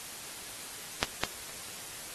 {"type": "clicks", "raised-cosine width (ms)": 0.2, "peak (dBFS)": [-6, -8, -27, -28], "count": 4, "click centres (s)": [1.029, 1.236, 1.495, 1.685], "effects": ["white hiss -43 dBFS RMS until 2.14 s", "AAC 32 kbps"]}